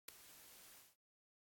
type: noise with ADSR envelope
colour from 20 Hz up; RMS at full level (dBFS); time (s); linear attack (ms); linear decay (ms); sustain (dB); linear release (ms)
white; -42; 0.08-0.96; 7; 3; -19; 190
effects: AAC 64 kbps